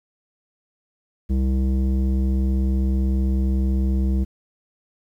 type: tone with low-pass filter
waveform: square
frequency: 65.41 Hz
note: C2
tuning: in tune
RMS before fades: -20 dBFS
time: 1.29-4.25 s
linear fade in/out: 20 ms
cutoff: 270 Hz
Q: 1.5
effects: 9-bit

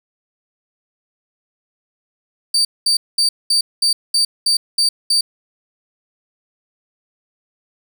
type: tone bursts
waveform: 35% pulse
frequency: 4626 Hz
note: D8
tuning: 27 cents flat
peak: -11 dBFS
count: 9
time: 2.54-5.21 s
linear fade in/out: 5 ms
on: 110 ms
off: 210 ms
effects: none

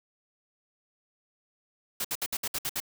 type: noise bursts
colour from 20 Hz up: white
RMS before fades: -31 dBFS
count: 8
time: 2-2.802 s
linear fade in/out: 5 ms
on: 46 ms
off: 62 ms
effects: none

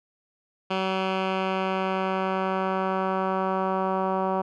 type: tone with low-pass filter sweep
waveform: 10% pulse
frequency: 189.5 Hz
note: F#3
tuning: 42 cents sharp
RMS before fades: -26 dBFS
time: 0.7-4.42 s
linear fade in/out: 10 ms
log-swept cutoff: 3000 to 1000 Hz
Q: 1.5
effects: none

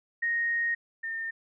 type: tone pair in turn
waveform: sine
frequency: 1864.7 / 1814.8 Hz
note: A#6 / A#6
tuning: 0 / -47 cents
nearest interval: unison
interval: 47 cents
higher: first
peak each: -25 / -31 dBFS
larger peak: first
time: 0.22-0.75 / 1.03-1.31 s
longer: first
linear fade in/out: 10 ms
effects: none

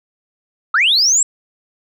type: linear sweep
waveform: sine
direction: up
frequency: 1199 to 7760 Hz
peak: -9 dBFS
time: 0.74-1.23 s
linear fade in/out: 5 ms
effects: tanh soft clip ceiling -6 dBFS

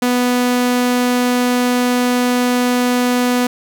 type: tone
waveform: sawtooth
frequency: 246.9 Hz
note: B3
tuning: in tune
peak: -9 dBFS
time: 0.02-3.47 s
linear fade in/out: 5 ms
effects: none

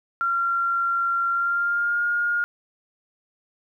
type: tone with pitch glide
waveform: sine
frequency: 1376 to 1422.1 Hz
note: F6 to F6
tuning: -26 to +31 cents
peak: -20 dBFS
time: 0.21-2.44 s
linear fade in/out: 0 ms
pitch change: +57 cents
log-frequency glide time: 1.3-2.04 s
effects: 10-bit

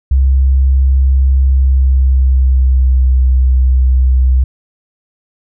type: tone with pitch glide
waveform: sine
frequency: 66.4 to 64.06 Hz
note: C2 to C2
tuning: +26 to -36 cents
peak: -6 dBFS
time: 0.11-4.44 s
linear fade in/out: 5 ms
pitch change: -62 cents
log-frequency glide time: 1.44-3.07 s
effects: none

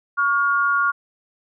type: tone pair together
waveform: sine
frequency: 1124 / 1416.2 Hz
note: C#6 / F6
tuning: +24 / +24 cents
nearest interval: major third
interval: 400 cents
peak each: -20 / -18 dBFS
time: 0.17-0.92 s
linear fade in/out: 20 ms
effects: none

